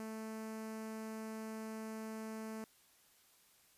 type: tone with notch filter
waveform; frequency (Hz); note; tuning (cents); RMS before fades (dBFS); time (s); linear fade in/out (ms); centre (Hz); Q
sawtooth; 220; A3; 0; -45; 0-2.64; 0; 3500; 1.1
effects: white hiss -68 dBFS RMS until 3.77 s + resampled to 32000 Hz